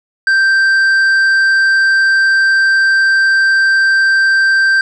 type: tone with tanh clipping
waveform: triangle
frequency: 1568 Hz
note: G6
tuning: in tune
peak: -9 dBFS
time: 0.27-4.81 s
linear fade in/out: 2 ms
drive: 10 dB
effects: none